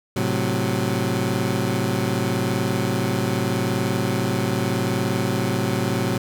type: chord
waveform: 20% pulse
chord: F# diminished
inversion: first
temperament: equal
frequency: 110 / 130.81 / 185 Hz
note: A2 / C3 / F#3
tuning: 0 / 0 / 0 cents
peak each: -20 dBFS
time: 0.16-6.18 s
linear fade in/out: 5 ms
effects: none